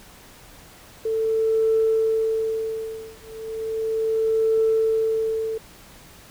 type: tone with tremolo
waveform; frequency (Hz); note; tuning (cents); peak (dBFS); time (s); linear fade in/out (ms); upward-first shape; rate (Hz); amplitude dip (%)
sine; 444.1; A4; +16; -15; 1.05-5.58; 5; triangle; 0.35; 100
effects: tanh soft clip ceiling -11 dBFS + pink hiss -47 dBFS RMS until 6.3 s